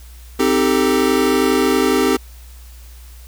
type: chord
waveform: square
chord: A half-diminished seventh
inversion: first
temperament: equal with one note detuned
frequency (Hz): 261.6 / 311.1 / 392 / 444.3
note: C4 / Eb4 / G4 / A4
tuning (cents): 0 / 0 / 0 / +17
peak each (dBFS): -19 / -21 / -18 / -21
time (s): 0.39-2.17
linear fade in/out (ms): 10
effects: added 60 Hz sine -36 dBFS peak until 3.27 s + white hiss -47 dBFS RMS until 3.27 s